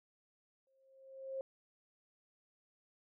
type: tone with exponential growth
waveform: sine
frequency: 534 Hz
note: C5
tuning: 35 cents sharp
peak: -36 dBFS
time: 0.67-1.41 s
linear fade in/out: 1 ms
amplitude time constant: 160 ms
effects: none